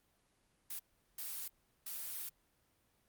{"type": "noise bursts at uneven times", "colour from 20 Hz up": "blue", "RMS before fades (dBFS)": -43, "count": 3, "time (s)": [[0.7, 0.79], [1.18, 1.48], [1.86, 2.29]], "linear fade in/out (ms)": 5, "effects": ["pink hiss -75 dBFS RMS until 3.08 s", "Opus 32 kbps"]}